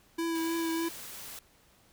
square tone with vibrato, 330 Hz, E4, 2 cents sharp, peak -30 dBFS, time 0.18-0.89 s, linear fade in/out 10 ms, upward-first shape triangle, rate 3.3 Hz, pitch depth 21 cents each way
white noise, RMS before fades -44 dBFS, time 0.35-1.39 s, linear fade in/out 2 ms
effects pink hiss -63 dBFS RMS until 1.92 s

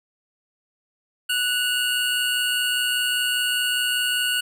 square tone cluster, 1478 / 2766 / 2891 Hz, F#6 / F7 / F#7, -2 / -17 / -41 cents, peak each -26 / -29 / -24 dBFS, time 1.29-4.41 s, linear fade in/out 10 ms, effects none

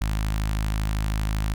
sawtooth tone with notch filter, 52.7 Hz, G#1, 26 cents sharp, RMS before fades -25 dBFS, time 0.01-1.54 s, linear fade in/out 5 ms, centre 430 Hz, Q 0.65, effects none

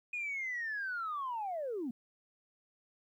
sine linear sweep, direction down, 2481 to 220.5 Hz, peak -34 dBFS, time 0.13-1.91 s, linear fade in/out 5 ms, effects tanh soft clip ceiling -31 dBFS + 12-bit

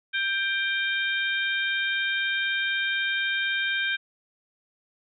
harmonic tone with a mistuned harmonic, 789 Hz, G5, 11 cents sharp, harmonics 2 / 3 / 4 / 5, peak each -26 / -30 / -32 / -34 dBFS, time 0.13-3.97 s, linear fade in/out 20 ms, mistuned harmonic 5, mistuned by -120 cents, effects none

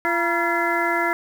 harmonic tone with a mistuned harmonic, 341.8 Hz, F4, 37 cents flat, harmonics 1 / 2 / 3 / 4 / 5 / 6, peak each -26 / -26 / -26 / -26 / -26 / -26 dBFS, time 0.05-1.13 s, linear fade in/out 0 ms, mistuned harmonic 3, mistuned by -110 cents, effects 7-bit

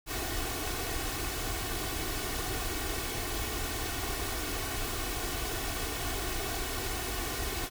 pink noise with comb filter, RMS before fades -34 dBFS, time 0.06-7.7 s, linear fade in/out 50 ms, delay 2.7 ms, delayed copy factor +0.7, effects none

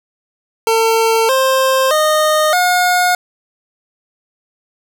25% pulse tone with pitch steps, 451 / 527.1 / 616.1 / 720.1 Hz, A4 / C5 / D#5 / F#5, +43 / +13 / -17 / -47 cents, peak -7 dBFS, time 0.67-3.15 s, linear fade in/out 2 ms, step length 620 ms, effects none

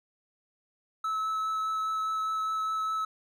triangle tone with vibrato, 1300 Hz, E6, 24 cents flat, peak -26 dBFS, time 1.04-3.05 s, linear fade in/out 5 ms, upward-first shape triangle, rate 4.9 Hz, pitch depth 11 cents each way, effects none

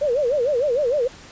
sine tone with vibrato, 532 Hz, C5, 29 cents sharp, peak -17 dBFS, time 0.01-1.08 s, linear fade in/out 10 ms, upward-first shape sine, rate 6.6 Hz, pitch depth 230 cents each way, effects pink hiss -43 dBFS RMS until 1.31 s + resampled to 16000 Hz

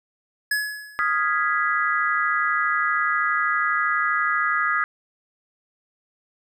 square tone with exponential decay, 1695 Hz, G#6, 35 cents sharp, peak -19 dBFS, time 0.51-1.2 s, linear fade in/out 5 ms, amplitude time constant 150 ms
sine chord, F half-diminished seventh, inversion third, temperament equal, 1244.5 / 1396.9 / 1661.2 / 1975.5 Hz, Eb6 / F6 / Ab6 / Cb7, 0 / 0 / 0 / 0 cents, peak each -23 / -27 / -24 / -27 dBFS, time 0.99-4.84 s, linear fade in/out 0 ms
effects none

